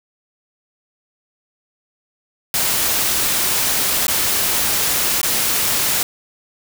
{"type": "noise with dropouts", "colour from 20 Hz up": "white", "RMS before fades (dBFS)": -18, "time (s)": [2.54, 6.03], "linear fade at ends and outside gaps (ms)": 1, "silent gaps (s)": [[4.068, 4.081], [5.215, 5.23]], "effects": []}